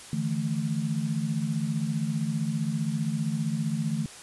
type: chord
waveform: sine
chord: D suspended second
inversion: none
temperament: equal with one note detuned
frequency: 149.57 / 164.81 / 220 Hz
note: D3 / E3 / A3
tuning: +32 / 0 / 0 cents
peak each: -30 dBFS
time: 0.13-4.06 s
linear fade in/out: 2 ms
effects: white hiss -45 dBFS RMS until 4.22 s + resampled to 24000 Hz

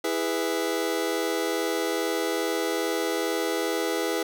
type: chord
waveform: sawtooth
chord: E major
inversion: none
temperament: just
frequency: 329.6 / 412 / 494.4 Hz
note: E4 / G#4 / B4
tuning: 0 / -14 / +2 cents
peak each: -25 dBFS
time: 0.04-4.23 s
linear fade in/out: 5 ms
effects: none

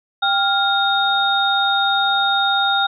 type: tone cluster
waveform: sine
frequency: 791 / 1399 / 3708 Hz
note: G5 / F6 / A#7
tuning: +15 / +3 / -10 cents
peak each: -19 dBFS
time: 0.22-2.87 s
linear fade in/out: 10 ms
effects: none

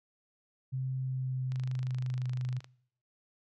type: tone with pitch glide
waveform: sine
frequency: 130.81 to 126.21 Hz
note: C3 to B2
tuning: 0 to +38 cents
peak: -31 dBFS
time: 0.72-2.6 s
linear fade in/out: 20 ms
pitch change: -62 cents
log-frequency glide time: 0.97-2.29 s
type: click train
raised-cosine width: 0.2 ms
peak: -31 dBFS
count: 30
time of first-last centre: 1.52-2.644 s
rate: 25.8 Hz
effects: noise-tail reverb RT60 0.7 s tail -24 dB re dry

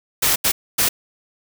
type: noise bursts at uneven times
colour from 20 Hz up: white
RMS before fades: -17 dBFS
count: 3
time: 0.22-0.36 / 0.44-0.52 / 0.78-0.89 s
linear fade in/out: 10 ms
effects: none

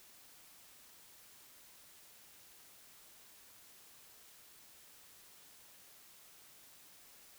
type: silence
effects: white hiss -60 dBFS RMS until 7.38 s

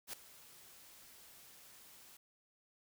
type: noise with ADSR envelope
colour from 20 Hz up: white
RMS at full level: -42 dBFS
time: 0.07-2.17 s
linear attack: 63 ms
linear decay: 3 ms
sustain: -17 dB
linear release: 5 ms
effects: none

